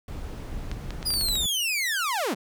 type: noise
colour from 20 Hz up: brown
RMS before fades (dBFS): -34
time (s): 0.08-1.46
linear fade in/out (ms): 2
type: clicks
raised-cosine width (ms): 0.2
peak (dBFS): -19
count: 8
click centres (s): 0.715 / 0.906 / 1.028 / 1.105 / 1.139 / 1.211 / 1.286 / 1.355
type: linear sweep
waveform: sawtooth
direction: down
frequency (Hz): 4978 to 151.6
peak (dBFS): -21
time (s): 1.05-2.35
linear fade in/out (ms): 20
effects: none